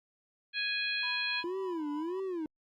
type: harmonic tone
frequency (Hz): 830.6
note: G#5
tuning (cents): 0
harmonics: 2 / 3 / 4 / 5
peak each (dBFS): -36 / -34 / -38 / -37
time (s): 0.53-1.44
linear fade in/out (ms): 50
type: tone with tremolo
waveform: triangle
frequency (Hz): 990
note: B5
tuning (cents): +4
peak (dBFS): -39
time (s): 1.03-2.2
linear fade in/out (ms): 2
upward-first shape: triangle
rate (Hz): 3.4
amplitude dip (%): 60
type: tone with vibrato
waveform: triangle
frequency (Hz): 335.2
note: E4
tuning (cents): +29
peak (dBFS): -31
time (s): 1.44-2.46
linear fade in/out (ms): 2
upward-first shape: sine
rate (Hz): 1.6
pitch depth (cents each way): 240
effects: Opus 48 kbps